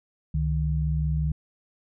sine tone pair together, 68.5 / 153.78 Hz, C#2 / D#3, -20 / -20 cents, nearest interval octave + major second, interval 1400 cents, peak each -25 dBFS, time 0.34-1.32 s, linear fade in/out 5 ms, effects none

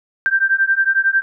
sine beating tone pair, 1568 / 1579 Hz, G6 / G6, 0 / +12 cents, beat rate 11 Hz, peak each -16 dBFS, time 0.26-1.22 s, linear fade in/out 0 ms, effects none

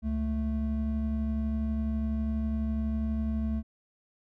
triangle tone pair together, 69.3 / 220 Hz, C#2 / A3, 0 / 0 cents, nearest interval octave + minor sixth, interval 2000 cents, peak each -28 dBFS, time 0.02-3.63 s, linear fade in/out 50 ms, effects none

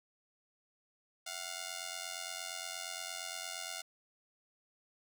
5% pulse ring-modulated tone, 709 Hz, F5, 26 cents sharp, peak -26 dBFS, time 1.26-3.82 s, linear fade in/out 10 ms, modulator 44.3 Hz, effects none

